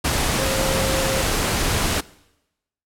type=tone in noise; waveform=sine; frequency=533 Hz; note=C5; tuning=32 cents sharp; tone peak=-24 dBFS; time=0.38-1.22 s; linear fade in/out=10 ms; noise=pink; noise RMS=-21 dBFS; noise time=0.04-2.01 s; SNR=-6 dB; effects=noise-tail reverb RT60 0.9 s tail -21 dB re dry + low-pass 12000 Hz 12 dB/octave